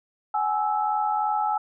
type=tone cluster; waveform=sine; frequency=758 / 841 / 1313 Hz; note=F#5 / G#5 / E6; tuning=+42 / +22 / -7 cents; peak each=-30 / -23 / -29 dBFS; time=0.34-1.58 s; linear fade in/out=5 ms; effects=none